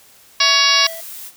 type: tone with tremolo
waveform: square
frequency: 657 Hz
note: E5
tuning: 6 cents flat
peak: -27 dBFS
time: 0.4-1.01 s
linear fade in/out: 10 ms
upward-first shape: triangle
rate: 3 Hz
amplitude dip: 60%
type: harmonic tone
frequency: 560 Hz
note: C#5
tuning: 18 cents sharp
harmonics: 2 / 3 / 4 / 5 / 6 / 7 / 8 / 9 / 10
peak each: -20 / -22 / -20 / -20 / -23 / -19 / -20 / -19 / -19 dBFS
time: 0.4-0.87 s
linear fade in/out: 5 ms
type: noise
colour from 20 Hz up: blue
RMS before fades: -33 dBFS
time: 0.83-1.32 s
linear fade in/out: 50 ms
effects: white hiss -48 dBFS RMS until 1.36 s